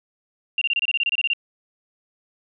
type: tone bursts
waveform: sine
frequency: 2777 Hz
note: F7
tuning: 10 cents flat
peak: -18 dBFS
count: 13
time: 0.58-1.334 s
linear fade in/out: 2 ms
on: 34 ms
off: 26 ms
effects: none